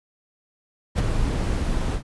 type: noise with ADSR envelope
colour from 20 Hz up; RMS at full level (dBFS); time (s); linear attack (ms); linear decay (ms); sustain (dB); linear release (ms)
brown; -17; 0.95-2.03; 36; 19; -6; 93
effects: resampled to 24000 Hz